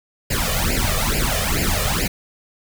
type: noise with flanger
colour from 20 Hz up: pink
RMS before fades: -20 dBFS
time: 0.3-2.08 s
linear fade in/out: 10 ms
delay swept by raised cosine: 0.41 to 1.71 ms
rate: 2.3 Hz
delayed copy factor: +0.95
effects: none